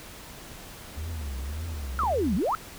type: tone with vibrato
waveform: triangle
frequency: 73.42 Hz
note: D2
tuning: in tune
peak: -29 dBFS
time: 0.96-2.39 s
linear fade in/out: 20 ms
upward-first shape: triangle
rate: 1.8 Hz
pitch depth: 260 cents each way
type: exponential two-way sweep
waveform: sine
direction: down then up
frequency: 1396.9 to 169.2 to 1396.9 Hz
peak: -23 dBFS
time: 1.99-2.55 s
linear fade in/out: 0 ms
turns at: 2.35 s
type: click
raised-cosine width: 2 ms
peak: -24 dBFS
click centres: 2.035 s
effects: pink hiss -44 dBFS RMS until 2.78 s